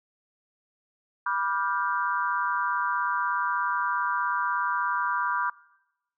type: chord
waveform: sine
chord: G dominant seventh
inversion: first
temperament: just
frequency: 980 / 1176 / 1411.2 / 1568 Hz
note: B5 / D6 / F6 / G6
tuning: -14 / +2 / +18 / 0 cents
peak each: -29 / -29 / -31 / -32 dBFS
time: 1.26-5.5 s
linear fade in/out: 5 ms
effects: noise-tail reverb RT60 1.0 s tail -23 dB re dry